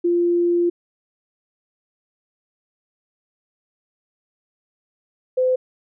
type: tone pair in turn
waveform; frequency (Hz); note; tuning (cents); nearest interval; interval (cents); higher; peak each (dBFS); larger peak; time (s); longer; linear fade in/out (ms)
sine; 346.8 / 511.1; F4 / C5; -12 / -41; perfect fifth; 671; second; -15; neither; 0.04-0.7 / 5.37-5.56; first; 10
effects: none